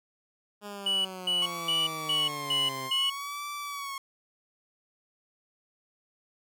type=exponential sweep; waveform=10% pulse; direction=down; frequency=207.7 to 130 Hz; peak=-30 dBFS; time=0.61-2.91 s; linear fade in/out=50 ms
type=tone bursts; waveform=triangle; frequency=2950 Hz; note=F#7; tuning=6 cents flat; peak=-23 dBFS; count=6; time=0.86-3.1 s; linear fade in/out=5 ms; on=190 ms; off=220 ms
type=tone with vibrato; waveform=sawtooth; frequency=1100 Hz; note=C#6; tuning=14 cents flat; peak=-31 dBFS; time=1.42-3.98 s; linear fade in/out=2 ms; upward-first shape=sine; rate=0.6 Hz; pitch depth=98 cents each way
effects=none